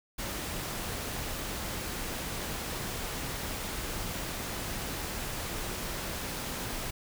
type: noise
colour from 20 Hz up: pink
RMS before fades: -36 dBFS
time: 0.18-6.91 s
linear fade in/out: 10 ms
effects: none